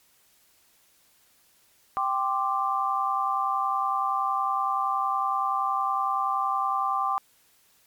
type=chord; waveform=sine; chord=G suspended fourth; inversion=none; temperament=just; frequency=784 / 1045.3 / 1176 Hz; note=G5 / C6 / D6; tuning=0 / -2 / +2 cents; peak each=-28 / -29 / -26 dBFS; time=1.97-7.18 s; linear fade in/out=0 ms; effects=white hiss -62 dBFS RMS until 7.86 s + MP3 96 kbps